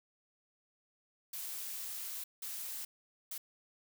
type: noise bursts at uneven times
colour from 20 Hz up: blue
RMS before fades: -42 dBFS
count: 3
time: 1.33-2.24 / 2.42-2.85 / 3.31-3.38 s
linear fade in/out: 5 ms
effects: none